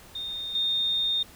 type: tone with level steps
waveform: sine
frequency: 3660 Hz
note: A#7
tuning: 32 cents flat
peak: -31 / -23 dBFS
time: 0.15-1.23 s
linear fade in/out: 5 ms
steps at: 0.55 s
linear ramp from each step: 2 ms
effects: pink hiss -50 dBFS RMS until 1.35 s